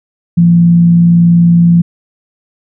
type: tone with frequency modulation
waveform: sine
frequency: 171 Hz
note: F3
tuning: 36 cents flat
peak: -3 dBFS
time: 0.37-1.82 s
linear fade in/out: 10 ms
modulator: 61.3 Hz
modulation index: 0.2
effects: none